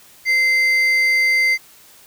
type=tone pair together; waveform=triangle; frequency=2078 / 4674 Hz; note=C7 / D8; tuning=-12 / -9 cents; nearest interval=octave + major second; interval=1403 cents; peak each=-10 / -22 dBFS; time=0.25-1.58 s; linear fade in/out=50 ms; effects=tanh soft clip ceiling -10 dBFS + white hiss -47 dBFS RMS until 2.06 s